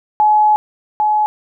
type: tone pair in turn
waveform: sine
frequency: 849 / 849 Hz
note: G#5 / G#5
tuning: +38 / +38 cents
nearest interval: unison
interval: 0 cents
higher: neither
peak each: -8 / -11 dBFS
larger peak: first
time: 0.2-0.56 / 1-1.26 s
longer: first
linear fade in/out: 0 ms
effects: none